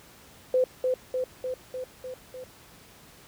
sine tone with echo, 510 Hz, C5, 44 cents flat, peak -19 dBFS, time 0.54-0.64 s, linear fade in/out 2 ms, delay 300 ms, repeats 6, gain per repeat -3 dB, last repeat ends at 2.44 s, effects pink hiss -52 dBFS RMS until 3.27 s + high-pass 60 Hz 12 dB/octave

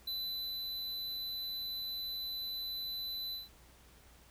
square tone with ADSR envelope, 4003 Hz, B7, 23 cents sharp, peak -36 dBFS, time 0.07-3.49 s, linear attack 6 ms, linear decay 490 ms, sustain -2 dB, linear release 160 ms, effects added 60 Hz sine -62 dBFS peak until 4.3 s + pink hiss -62 dBFS RMS until 4.3 s

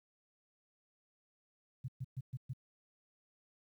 sine tone bursts, 128.8 Hz, C3, 27 cents flat, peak -37 dBFS, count 5, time 1.84-2.535 s, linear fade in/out 10 ms, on 43 ms, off 120 ms, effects 12-bit

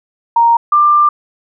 sine tone pair in turn, 932.3 / 1188.6 Hz, A#5 / D6, 0 / +20 cents, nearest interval major third, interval 420 cents, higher second, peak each -6 dBFS, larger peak neither, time 0.36-0.57 / 0.72-1.09 s, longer second, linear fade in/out 5 ms, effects none

